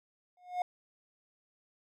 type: tone with exponential growth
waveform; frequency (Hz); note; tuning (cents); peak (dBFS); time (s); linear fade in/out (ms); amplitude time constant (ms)
triangle; 720; F#5; -47; -24; 0.37-0.62; 2; 53
effects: none